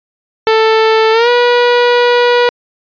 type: tone with pitch glide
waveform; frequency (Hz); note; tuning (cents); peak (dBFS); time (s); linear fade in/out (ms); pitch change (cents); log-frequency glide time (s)
sawtooth; 442.2 to 485; A4 to B4; +9 to -31; -3; 0.47-2.49; 0; +160; 1.12-1.29
effects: resampled to 11025 Hz